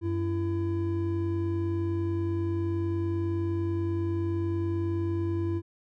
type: tone pair together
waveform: triangle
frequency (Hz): 94.99 / 335.6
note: F#2 / E4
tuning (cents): +46 / +31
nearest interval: octave + minor seventh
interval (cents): 2185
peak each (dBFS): -27 / -27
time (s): 0.01-5.62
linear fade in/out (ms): 50
effects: none